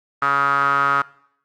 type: tone with band-pass filter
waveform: sawtooth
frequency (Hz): 140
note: C#3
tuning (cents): +18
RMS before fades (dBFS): -18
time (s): 0.22-1.02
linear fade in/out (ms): 5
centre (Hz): 1300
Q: 8.9
effects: noise-tail reverb RT60 0.7 s tail -21 dB re dry + Opus 32 kbps